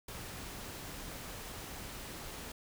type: noise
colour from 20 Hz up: pink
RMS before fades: -45 dBFS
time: 0.08-2.52 s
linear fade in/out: 5 ms
effects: none